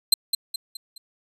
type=tone with echo; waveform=sawtooth; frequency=4118 Hz; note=C8; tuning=28 cents flat; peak=-9 dBFS; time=0.12-0.14 s; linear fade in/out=5 ms; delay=210 ms; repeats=4; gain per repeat=-7 dB; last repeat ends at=0.98 s; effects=resampled to 32000 Hz